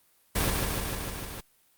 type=noise with echo; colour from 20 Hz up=pink; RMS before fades=-26 dBFS; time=0.35-0.51 s; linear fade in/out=10 ms; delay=150 ms; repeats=6; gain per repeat=-2 dB; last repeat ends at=1.41 s; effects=white hiss -65 dBFS RMS until 1.77 s + Opus 32 kbps